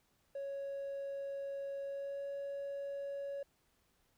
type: tone with pitch glide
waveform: triangle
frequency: 554.4 to 559.5 Hz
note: C#5 to C#5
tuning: 0 to +16 cents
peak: -36 dBFS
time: 0.35-3.43 s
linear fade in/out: 5 ms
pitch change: +16 cents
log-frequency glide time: 1.84-2.25 s
effects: tanh soft clip ceiling -34 dBFS + pink hiss -75 dBFS RMS until 4.17 s